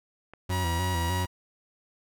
clicks, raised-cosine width 0.5 ms, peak -30 dBFS, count 2, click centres 0.336 / 0.668 s
40% pulse tone with vibrato, 88 Hz, F2, 14 cents sharp, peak -26 dBFS, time 0.49-1.26 s, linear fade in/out 10 ms, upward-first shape square, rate 3.3 Hz, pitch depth 72 cents each way
sawtooth tone, 958 Hz, A#5, 47 cents sharp, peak -27 dBFS, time 0.49-1.27 s, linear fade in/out 50 ms
effects none

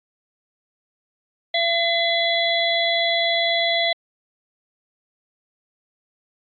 harmonic tone with a mistuned harmonic, 677 Hz, E5, 46 cents sharp, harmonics 1 / 3 / 5 / 6, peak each -22 / -23 / -23 / -26 dBFS, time 1.54-3.93 s, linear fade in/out 5 ms, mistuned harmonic 6, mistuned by -27 cents, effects AAC 64 kbps

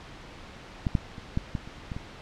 clicks, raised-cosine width 5 ms, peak -13 / -10 / -27 / -13 / -17 / -30 / -21 / -23 dBFS, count 8, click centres 0.868 / 0.952 / 1.182 / 1.374 / 1.552 / 1.675 / 1.918 / 1.965 s, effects pink hiss -45 dBFS RMS until 2.21 s + low-pass 4000 Hz 12 dB/octave

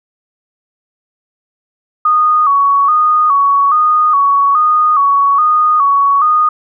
sine tone with vibrato, 1174.7 Hz, D6, in tune, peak -7 dBFS, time 2.05-6.49 s, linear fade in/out 5 ms, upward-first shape square, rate 1.2 Hz, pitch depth 83 cents each way, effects none

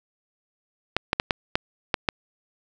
clicks, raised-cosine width 0.3 ms, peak -4 dBFS, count 7, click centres 0.966 / 1.131 / 1.199 / 1.308 / 1.555 / 1.942 / 2.088 s, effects none

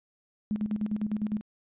sine tone with tremolo, 211.5 Hz, G#3, 32 cents sharp, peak -25 dBFS, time 0.51-1.41 s, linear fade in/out 0 ms, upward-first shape square, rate 9.9 Hz, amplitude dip 70%, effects resampled to 8000 Hz

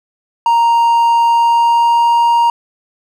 triangle tone with pitch glide, 932.3 to 938.2 Hz, A#5 to A#5, 0 to +11 cents, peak -6 dBFS, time 0.46-2.5 s, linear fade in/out 2 ms, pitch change +11 cents, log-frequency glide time 1.27-2.1 s, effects none

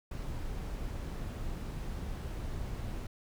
brown noise, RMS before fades -38 dBFS, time 0.11-3.07 s, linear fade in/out 5 ms, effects none

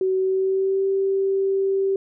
sine tone with pitch glide, 376.8 to 388.7 Hz, F#4 to G4, +32 to -15 cents, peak -18 dBFS, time 0.01-1.96 s, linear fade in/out 2 ms, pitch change +53 cents, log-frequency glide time 0.16-0.86 s, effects none

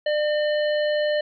harmonic tone with a mistuned harmonic, 599 Hz, D5, 34 cents sharp, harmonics 1 / 3 / 5 / 7, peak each -20 / -30 / -34 / -37 dBFS, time 0.06-1.21 s, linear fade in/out 5 ms, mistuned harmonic 3, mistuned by +17 cents, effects none

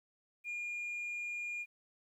sine tone, 2420 Hz, D#7, 49 cents flat, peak -35 dBFS, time 0.44-1.66 s, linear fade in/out 50 ms, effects tanh soft clip ceiling -36 dBFS + 12-bit

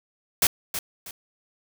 white noise with echo, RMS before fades -19 dBFS, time 0.42-0.47 s, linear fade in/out 2 ms, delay 320 ms, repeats 2, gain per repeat -10 dB, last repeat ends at 1.11 s, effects none

